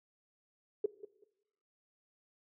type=tone with echo; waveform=sine; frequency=417.9 Hz; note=G#4; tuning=11 cents sharp; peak=-26 dBFS; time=0.84-0.86 s; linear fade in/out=5 ms; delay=190 ms; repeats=2; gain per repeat=-14 dB; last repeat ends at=1.24 s; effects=noise-tail reverb RT60 0.9 s tail -19 dB re dry